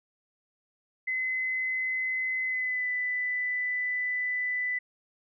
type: tone with pitch glide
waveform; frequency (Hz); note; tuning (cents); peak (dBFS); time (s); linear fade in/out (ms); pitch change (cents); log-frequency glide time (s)
sine; 2037 to 1992.8; C7 to B6; -47 to +15; -27; 1.07-4.79; 10; -38; 2.45-2.89
effects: none